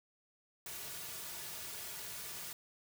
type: noise with comb filter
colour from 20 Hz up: white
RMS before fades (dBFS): -45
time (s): 0.66-2.53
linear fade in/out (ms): 2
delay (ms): 3.8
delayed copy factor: -0.65
effects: none